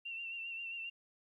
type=tone with vibrato; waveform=sine; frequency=2729 Hz; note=F7; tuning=41 cents flat; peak=-40 dBFS; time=0.05-0.9 s; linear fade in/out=10 ms; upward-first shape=sine; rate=7.5 Hz; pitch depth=39 cents each way; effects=13-bit